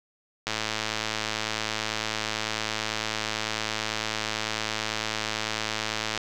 click train, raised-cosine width 0.2 ms, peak -10 dBFS, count 623, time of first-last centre 0.47-6.176 s, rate 109 Hz, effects none

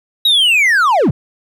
triangle linear sweep, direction down, 3882 to 91.2 Hz, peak -7 dBFS, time 0.25-1.11 s, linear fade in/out 5 ms, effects none

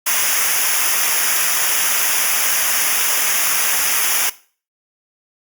white noise with comb filter, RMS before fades -17 dBFS, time 0.06-4.3 s, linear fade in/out 10 ms, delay 0.24 ms, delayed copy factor -0.85, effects noise-tail reverb RT60 0.4 s tail -18 dB re dry + Opus 48 kbps

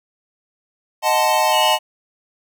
square chord, D# diminished seventh, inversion none, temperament equal with one note detuned, 622.3 / 740 / 880 / 1035.1 Hz, D#5 / F#5 / A5 / C6, 0 / 0 / 0 / -19 cents, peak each -21 / -22 / -18 / -24 dBFS, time 1.02-1.79 s, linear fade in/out 50 ms
triangle tone, 2907 Hz, F#7, 31 cents flat, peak -18 dBFS, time 1.51-1.79 s, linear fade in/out 50 ms
effects none

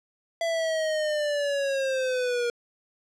square linear sweep, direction down, 671 to 473.7 Hz, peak -25 dBFS, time 0.41-2.5 s, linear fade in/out 2 ms, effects low-pass 7000 Hz 12 dB/octave

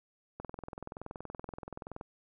click train, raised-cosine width 1 ms, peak -27 dBFS, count 35, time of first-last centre 0.4-2.011 s, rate 21.1 Hz, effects none

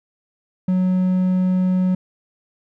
triangle tone, 184.3 Hz, F#3, 7 cents flat, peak -13 dBFS, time 0.68-1.95 s, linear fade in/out 5 ms, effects none

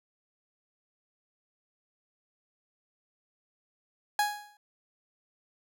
30% pulse tone with exponential decay, 830.6 Hz, G#5, in tune, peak -19 dBFS, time 4.19-4.57 s, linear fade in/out 2 ms, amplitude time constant 81 ms, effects none

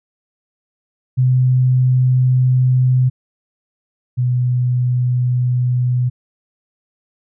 sine tone pair in turn, 127.6 / 124.47 Hz, C3 / B2, -43 / +14 cents, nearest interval unison, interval 43 cents, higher first, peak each -10 / -13 dBFS, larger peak first, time 1.17-3.1 / 4.17-6.1 s, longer neither, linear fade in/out 20 ms, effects none

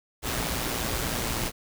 pink noise with amplitude modulation, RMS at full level -27 dBFS, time 0.22-1.52 s, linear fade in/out 50 ms, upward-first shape sine, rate 117 Hz, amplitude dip 50%, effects none

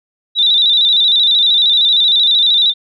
sine tone with vibrato, 3729 Hz, A#7, in tune, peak -8 dBFS, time 0.35-2.74 s, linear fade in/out 50 ms, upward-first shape square, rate 13 Hz, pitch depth 68 cents each way, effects none

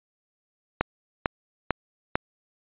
click train, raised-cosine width 0.5 ms, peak -6 dBFS, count 4, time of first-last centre 0.81-2.155 s, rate 2.23 Hz, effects resampled to 8000 Hz

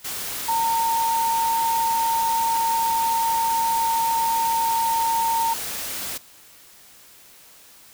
sine tone in noise, 914 Hz, A#5, 34 cents flat, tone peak -19 dBFS, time 0.48-5.54 s, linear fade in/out 10 ms, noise white, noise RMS -30 dBFS, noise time 0.04-6.18 s, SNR +8 dB, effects white hiss -49 dBFS RMS until 7.93 s

